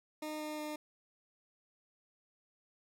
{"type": "tone with pitch steps", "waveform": "20% pulse", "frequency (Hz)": [306.5, 304.6, 302.6], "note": ["D#4", "D#4", "D#4"], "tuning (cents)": [-26, -37, -48], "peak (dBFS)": -34, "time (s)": [0.22, 0.76], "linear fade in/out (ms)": 5, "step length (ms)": 180, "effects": []}